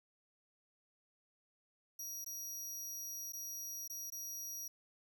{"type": "tone with dropouts", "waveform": "sawtooth", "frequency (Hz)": 5750, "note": "F8", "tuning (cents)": 50, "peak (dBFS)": -40, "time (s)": [1.99, 4.68], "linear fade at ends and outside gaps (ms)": 5, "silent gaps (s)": [[2.245, 2.262], [3.323, 3.333], [3.878, 3.898], [4.102, 4.121]], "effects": []}